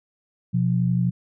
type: tone pair together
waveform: sine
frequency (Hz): 125 / 176.78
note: B2 / F3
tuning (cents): +21 / +21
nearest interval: tritone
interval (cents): 600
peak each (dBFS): -21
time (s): 0.53-1.11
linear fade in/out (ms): 20
effects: none